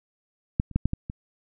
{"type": "clicks", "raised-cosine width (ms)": 5, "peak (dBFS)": [-9, -28, -9, -9, -14, -20], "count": 6, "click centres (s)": [0.599, 0.713, 0.76, 0.856, 0.934, 1.099], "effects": []}